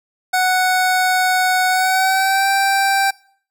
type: tone with pitch glide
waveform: 25% pulse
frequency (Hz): 740 to 783.5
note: F#5 to G5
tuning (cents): 0 to -1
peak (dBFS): -10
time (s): 0.33-3.11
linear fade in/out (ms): 10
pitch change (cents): +99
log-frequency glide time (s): 1.69-2.48
effects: noise-tail reverb RT60 0.5 s tail -21 dB re dry